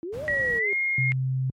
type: exponential two-way sweep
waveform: sine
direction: up then down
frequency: 320 to 622.3 to 393 Hz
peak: -30 dBFS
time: 0.03-0.73 s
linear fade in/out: 0 ms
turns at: 0.24 s
type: noise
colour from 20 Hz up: brown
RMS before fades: -35 dBFS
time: 0.12-0.6 s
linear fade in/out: 20 ms
type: tone with pitch glide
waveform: sine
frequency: 1917 to 2139 Hz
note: A#6 to C7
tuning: +48 to +38 cents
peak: -22 dBFS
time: 0.28-1.12 s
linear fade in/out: 0 ms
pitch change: +190 cents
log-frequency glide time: 0.58-0.71 s
type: tone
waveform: sine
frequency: 130.81 Hz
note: C3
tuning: in tune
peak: -22 dBFS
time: 0.98-1.5 s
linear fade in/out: 2 ms
effects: high-pass 80 Hz 12 dB/octave + MP3 64 kbps